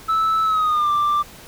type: tone with pitch glide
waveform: sine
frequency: 1310 to 1180.6 Hz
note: E6 to D6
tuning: -11 to +9 cents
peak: -13 dBFS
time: 0.08-1.23 s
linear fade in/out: 20 ms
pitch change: -180 cents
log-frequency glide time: 0.44-0.9 s
effects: tanh soft clip ceiling -15 dBFS + pink hiss -42 dBFS RMS until 1.47 s